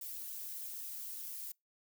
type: noise with flanger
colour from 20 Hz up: violet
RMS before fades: -44 dBFS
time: 0.01-1.52 s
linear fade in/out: 5 ms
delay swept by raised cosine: 1 to 5.6 ms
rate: 3.7 Hz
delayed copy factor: +0.55
effects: noise-tail reverb RT60 0.2 s tail -26 dB re dry